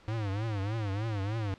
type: tone with vibrato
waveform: square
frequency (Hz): 104.9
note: G#2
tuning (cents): +18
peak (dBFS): -31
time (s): 0.08-1.54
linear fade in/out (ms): 0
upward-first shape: triangle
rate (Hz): 3.3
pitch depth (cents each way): 180
effects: pink hiss -58 dBFS RMS until 1.58 s + low-pass 4000 Hz 12 dB/octave